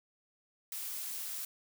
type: noise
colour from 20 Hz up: blue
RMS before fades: -40 dBFS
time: 0.72-1.45 s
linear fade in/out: 2 ms
effects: none